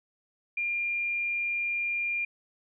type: tone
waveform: sine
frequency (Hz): 2400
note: D7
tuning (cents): +37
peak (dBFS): -27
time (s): 0.57-2.25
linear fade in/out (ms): 5
effects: none